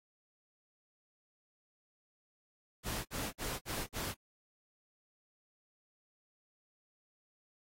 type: noise bursts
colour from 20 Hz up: pink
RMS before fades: -39 dBFS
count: 5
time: 2.83-4.146 s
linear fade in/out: 50 ms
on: 220 ms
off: 54 ms
effects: AAC 48 kbps